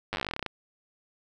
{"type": "slowing click train", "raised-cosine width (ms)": 0.3, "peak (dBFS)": -15, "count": 18, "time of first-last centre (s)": [0.13, 0.463], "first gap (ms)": 9, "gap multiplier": 1.09, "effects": []}